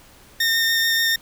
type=tone with vibrato; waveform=20% pulse; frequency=1826 Hz; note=A#6; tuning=36 cents flat; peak=-12 dBFS; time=0.4-1.16 s; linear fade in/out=5 ms; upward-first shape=sine; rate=6.9 Hz; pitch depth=10 cents each way; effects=pink hiss -49 dBFS RMS until 1.21 s